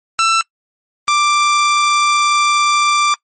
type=tone pair in turn; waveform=sawtooth; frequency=1335 / 1179 Hz; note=E6 / D6; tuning=+22 / +6 cents; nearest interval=major second; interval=216 cents; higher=first; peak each=-7 dBFS; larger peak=neither; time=0.19-0.41 / 1.08-3.14 s; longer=second; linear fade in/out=0 ms; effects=noise-tail reverb RT60 0.1 s tail -26 dB re dry + MP3 32 kbps